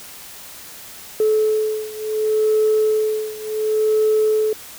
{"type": "beating tone pair", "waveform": "sine", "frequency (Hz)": [431.8, 432.49], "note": ["A4", "A4"], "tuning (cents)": [-33, -30], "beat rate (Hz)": 0.69, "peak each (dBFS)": [-17, -19], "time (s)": [1.2, 4.53], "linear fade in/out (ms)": 2, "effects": ["tanh soft clip ceiling -9 dBFS", "white hiss -38 dBFS RMS until 4.78 s"]}